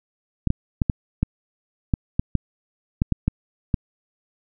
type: clicks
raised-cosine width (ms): 5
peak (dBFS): -6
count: 12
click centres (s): 0.473 / 0.504 / 0.818 / 0.898 / 1.23 / 1.938 / 2.195 / 2.353 / 3.019 / 3.123 / 3.28 / 3.742
effects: none